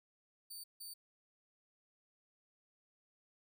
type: tone bursts at uneven times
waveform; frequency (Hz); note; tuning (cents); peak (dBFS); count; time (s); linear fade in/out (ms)
15% pulse; 4584; D8; -43; -40; 2; 0.5-0.64 / 0.8-0.94; 10
effects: none